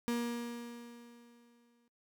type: tone with exponential decay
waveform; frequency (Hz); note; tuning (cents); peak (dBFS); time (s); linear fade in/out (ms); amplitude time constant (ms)
35% pulse; 237.1; A#3; +30; -29; 0.08-1.88; 0; 390
effects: noise-tail reverb RT60 0.2 s tail -23 dB re dry